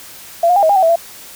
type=tone with pitch steps; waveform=sine; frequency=679 / 715 / 803 / 636 / 806 / 756 / 657 / 674 Hz; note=F5 / F5 / G5 / D#5 / G5 / F#5 / E5 / E5; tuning=-49 / +41 / +41 / +38 / +48 / +37 / -6 / +38 cents; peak=-8 dBFS; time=0.43-0.958 s; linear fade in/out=5 ms; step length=66 ms; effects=white hiss -36 dBFS RMS until 1.35 s